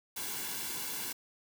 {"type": "noise with comb filter", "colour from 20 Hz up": "white", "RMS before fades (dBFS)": -38, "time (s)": [0.16, 1.13], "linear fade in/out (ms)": 10, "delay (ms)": 1.6, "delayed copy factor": -0.65, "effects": []}